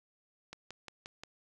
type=click train; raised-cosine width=0.2 ms; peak=-27 dBFS; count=5; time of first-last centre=0.53-1.235 s; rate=5.67 Hz; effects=none